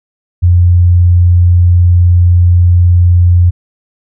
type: tone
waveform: sine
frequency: 88.1 Hz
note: F2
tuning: 16 cents sharp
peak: -3 dBFS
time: 0.42-3.51 s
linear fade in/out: 20 ms
effects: none